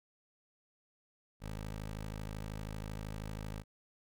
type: tone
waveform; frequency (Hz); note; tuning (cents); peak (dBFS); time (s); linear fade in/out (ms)
15% pulse; 52.8; G#1; +29; -34; 1.4-3.64; 50
effects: none